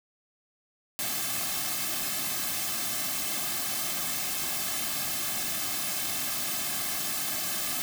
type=noise with comb filter; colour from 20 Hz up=white; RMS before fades=-31 dBFS; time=0.99-7.82 s; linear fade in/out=0 ms; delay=2.1 ms; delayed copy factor=-0.85; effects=none